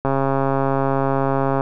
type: click train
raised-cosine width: 1 ms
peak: -6 dBFS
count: 213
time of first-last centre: 0.05-1.609 s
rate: 136 Hz
effects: none